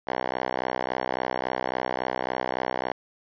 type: tone with band-pass filter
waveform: 5% pulse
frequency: 63.6 Hz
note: C2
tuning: 48 cents flat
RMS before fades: -29 dBFS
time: 0.07-2.92 s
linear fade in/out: 5 ms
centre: 1000 Hz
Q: 1.1
effects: resampled to 11025 Hz